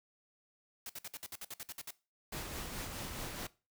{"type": "noise bursts", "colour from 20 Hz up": "white", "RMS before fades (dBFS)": -44, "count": 12, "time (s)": [0.86, 1.907], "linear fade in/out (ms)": 2, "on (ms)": 35, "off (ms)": 57}
{"type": "noise with tremolo", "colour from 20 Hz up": "pink", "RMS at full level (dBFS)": -41, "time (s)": [2.32, 3.47], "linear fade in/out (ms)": 5, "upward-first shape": "sine", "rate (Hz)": 4.7, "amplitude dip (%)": 35}
{"effects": ["noise-tail reverb RT60 0.3 s tail -19 dB re dry"]}